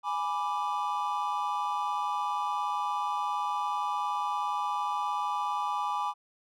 triangle chord, G# diminished, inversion none, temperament equal, 830.6 / 987.8 / 1174.7 Hz, G#5 / B5 / D6, 0 / 0 / 0 cents, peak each -31 dBFS, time 0.03-6.14 s, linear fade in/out 50 ms, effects none

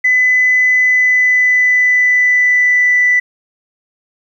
sine tone with pitch glide, 2007 to 1982.8 Hz, B6 to B6, +27 to +6 cents, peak -7 dBFS, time 0.04-3.2 s, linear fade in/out 10 ms, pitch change -21 cents, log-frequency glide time 0.82-2.96 s, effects tanh soft clip ceiling -3 dBFS + 8-bit

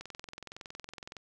click train, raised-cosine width 0.2 ms, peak -26 dBFS, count 26, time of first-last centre 0.01-1.167 s, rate 21.6 Hz, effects none

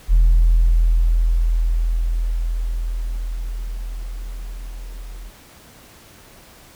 sine tone with level ramp, 41.46 Hz, E1, 11 cents sharp, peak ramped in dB -7 to -31 dBFS, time 0.08-5.32 s, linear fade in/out 50 ms, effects tanh soft clip ceiling -7 dBFS + pink hiss -46 dBFS RMS until 6.75 s

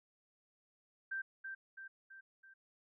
sine tone with echo, 1568 Hz, G6, in tune, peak -37 dBFS, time 1.11-1.22 s, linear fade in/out 10 ms, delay 330 ms, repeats 4, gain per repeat -5 dB, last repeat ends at 2.54 s, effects none

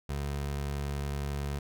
25% pulse tone, 70.9 Hz, C#2, 40 cents sharp, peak -28 dBFS, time 0.09-1.59 s, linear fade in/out 5 ms, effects none

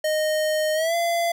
square tone with pitch glide, 618 to 681.8 Hz, D#5 to F5, -12 to -42 cents, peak -21 dBFS, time 0.04-1.32 s, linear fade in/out 5 ms, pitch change +170 cents, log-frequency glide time 0.74-0.95 s, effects none

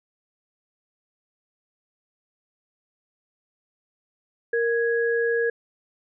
sine tone pair together, 466.2 / 1661.3 Hz, A#4 / G#6, 0 / 0 cents, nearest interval octave + minor seventh, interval 2200 cents, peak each -21 / -26 dBFS, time 4.53-5.5 s, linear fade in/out 5 ms, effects none

